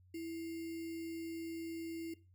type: tone with sample-and-hold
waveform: sine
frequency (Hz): 329.6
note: E4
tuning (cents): 0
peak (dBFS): -40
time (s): 0.14-2.14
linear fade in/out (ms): 5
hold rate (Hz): 2450
effects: noise-tail reverb RT60 0.3 s tail -17 dB re dry + added 91 Hz sine -62 dBFS peak until 2.34 s